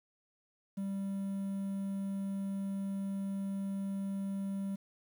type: tone with quantisation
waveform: triangle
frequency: 196 Hz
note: G3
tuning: in tune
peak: -32 dBFS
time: 0.77-4.76 s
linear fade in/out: 10 ms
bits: 10
effects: none